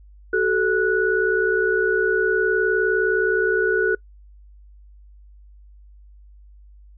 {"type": "tone cluster", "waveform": "sine", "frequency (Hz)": [377.9, 437.4, 1472], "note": ["F#4", "A4", "F#6"], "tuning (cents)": [37, -10, -9], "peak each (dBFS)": -21, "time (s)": [0.33, 3.95], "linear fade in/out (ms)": 5, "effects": ["noise-tail reverb RT60 0.1 s tail -24 dB re dry", "added 50 Hz sine -44 dBFS peak until 6.97 s"]}